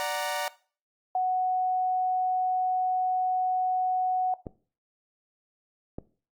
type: chord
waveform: sawtooth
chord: D augmented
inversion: none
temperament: equal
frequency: 587.3 / 740 / 932.3 Hz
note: D5 / F#5 / A#5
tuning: 0 / 0 / 0 cents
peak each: -29 dBFS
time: 0-0.48 s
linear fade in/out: 0 ms
type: tone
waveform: sine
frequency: 740 Hz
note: F#5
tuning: in tune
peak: -23 dBFS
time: 1.15-4.34 s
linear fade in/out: 2 ms
type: clicks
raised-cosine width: 2 ms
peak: -21 dBFS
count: 2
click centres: 4.468 / 5.985 s
effects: noise-tail reverb RT60 0.4 s tail -19 dB re dry + Opus 48 kbps